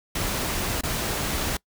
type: noise with dropouts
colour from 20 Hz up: pink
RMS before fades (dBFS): -27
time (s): 0.15-1.57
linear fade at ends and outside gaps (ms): 5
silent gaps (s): 0.811-0.834
effects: noise-tail reverb RT60 0.1 s tail -24 dB re dry